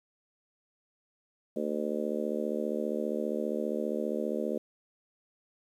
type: harmonic tone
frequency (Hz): 75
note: D2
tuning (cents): +37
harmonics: 3 / 4 / 5 / 6 / 7 / 8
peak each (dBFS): -35 / -39 / -36 / -37 / -36 / -38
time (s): 1.56-4.58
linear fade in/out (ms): 5
effects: 10-bit